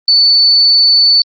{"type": "tone", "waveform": "sine", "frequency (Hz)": 4489, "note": "C#8", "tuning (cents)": 21, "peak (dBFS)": -5, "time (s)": [0.08, 1.22], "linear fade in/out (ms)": 2, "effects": ["Opus 32 kbps"]}